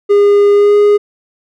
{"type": "tone with pitch glide", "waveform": "triangle", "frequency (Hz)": [407.2, 412.9], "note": ["G#4", "G#4"], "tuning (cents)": [-34, -10], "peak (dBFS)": -3, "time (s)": [0.09, 0.98], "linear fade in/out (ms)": 20, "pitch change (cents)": 24, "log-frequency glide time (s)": [0.53, 0.76], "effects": []}